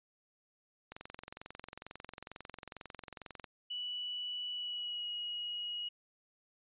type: click train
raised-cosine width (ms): 0.3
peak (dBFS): -29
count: 57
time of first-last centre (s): 0.92-3.443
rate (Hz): 22.2
type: tone with pitch glide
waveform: sine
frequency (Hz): 2953 to 2899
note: F#7 to F#7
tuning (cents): -4 to -36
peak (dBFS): -37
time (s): 3.7-5.89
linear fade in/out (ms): 10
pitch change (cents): -32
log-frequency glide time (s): 4.52-5.07
effects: resampled to 8000 Hz